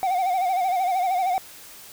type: tone with vibrato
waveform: triangle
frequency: 740 Hz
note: F#5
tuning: in tune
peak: -18 dBFS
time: 0.03-1.38 s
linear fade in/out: 0 ms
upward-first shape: sine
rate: 13 Hz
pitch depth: 86 cents each way
effects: white hiss -44 dBFS RMS until 1.92 s